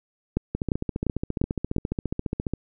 two click trains, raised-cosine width 3 ms, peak -9 / -13 dBFS, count 5 / 30, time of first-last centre 0.37-1.764 / 0.55-2.536 s, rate 2.87 / 14.6 Hz, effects none

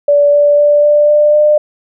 sine tone with pitch steps, 578 / 582.4 / 586.7 / 591.2 / 595.6 / 600.1 Hz, D5 / D5 / D5 / D5 / D5 / D5, -28 / -15 / -2 / +11 / +24 / +37 cents, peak -5 dBFS, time 0.08-1.58 s, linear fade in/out 5 ms, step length 250 ms, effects none

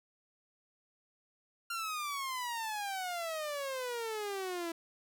sawtooth exponential sweep, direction down, 1396.9 to 329.6 Hz, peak -32 dBFS, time 1.7-4.72 s, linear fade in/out 5 ms, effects none

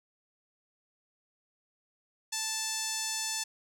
sawtooth tone with band-pass filter, 880 Hz, A5, in tune, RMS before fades -34 dBFS, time 2.32-3.44 s, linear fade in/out 10 ms, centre 6600 Hz, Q 1.7, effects none

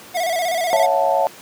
square tone with vibrato, 689 Hz, F5, 24 cents flat, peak -19 dBFS, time 0.14-0.87 s, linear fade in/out 20 ms, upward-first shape square, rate 16 Hz, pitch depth 78 cents each way
sine chord, F# minor seventh, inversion second, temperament equal with one note detuned, 554.4 / 659.3 / 727.7 / 880 Hz, C#5 / E5 / F#5 / A5, 0 / 0 / -29 / 0 cents, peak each -20 dBFS, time 0.73-1.27 s, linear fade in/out 0 ms
effects pink hiss -40 dBFS RMS until 1.41 s + high-pass 200 Hz 12 dB/octave

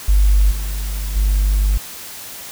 triangle tone with level steps, 49.83 Hz, G1, 29 cents sharp, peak -5 / -18 / -9 dBFS, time 0.08-1.78 s, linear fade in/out 10 ms, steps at 0.5 / 1.15 s, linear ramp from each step 20 ms, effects tanh soft clip ceiling -7 dBFS + white hiss -33 dBFS RMS until 2.51 s

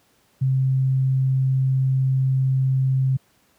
sine tone, 132.2 Hz, C3, 18 cents sharp, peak -16 dBFS, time 0.41-3.17 s, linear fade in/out 10 ms, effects pink hiss -61 dBFS RMS until 3.58 s + high-pass 80 Hz 12 dB/octave

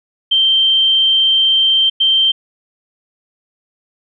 sine tone bursts at uneven times, 3136 Hz, G7, in tune, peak -9 dBFS, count 2, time 0.31-1.9 / 2-2.32 s, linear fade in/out 10 ms, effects none

